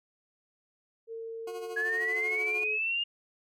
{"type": "tone with pitch glide", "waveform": "sine", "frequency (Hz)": [453.9, 428.4], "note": ["A#4", "A4"], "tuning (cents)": [-46, -46], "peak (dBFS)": -36, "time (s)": [1.07, 2.79], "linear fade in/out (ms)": 50, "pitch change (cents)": -100, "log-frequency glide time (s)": [1.55, 2.59]}
{"type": "tone with tremolo", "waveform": "20% pulse", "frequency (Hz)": 361.1, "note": "F#4", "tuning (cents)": -42, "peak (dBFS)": -34, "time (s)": [1.47, 2.64], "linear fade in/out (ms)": 5, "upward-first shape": "sine", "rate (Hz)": 13, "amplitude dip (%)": 60}
{"type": "linear sweep", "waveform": "sine", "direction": "up", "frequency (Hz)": [1661.2, 2846], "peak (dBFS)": -27, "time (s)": [1.76, 3.04], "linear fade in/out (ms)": 10}
{"effects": ["MP3 64 kbps"]}